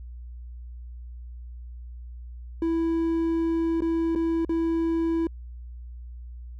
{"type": "tone with dropouts", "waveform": "triangle", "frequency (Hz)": 329.6, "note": "E4", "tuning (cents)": 0, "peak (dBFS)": -20, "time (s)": [2.62, 5.27], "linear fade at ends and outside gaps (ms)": 2, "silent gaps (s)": [[3.806, 3.82], [4.151, 4.158], [4.449, 4.493]], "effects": ["added 60 Hz sine -37 dBFS peak until 6.59 s"]}